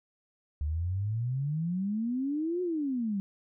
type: exponential two-way sweep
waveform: sine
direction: up then down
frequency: 71.9 to 367.5 to 190.9 Hz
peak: -28 dBFS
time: 0.61-3.2 s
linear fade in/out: 0 ms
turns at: 2.62 s
effects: none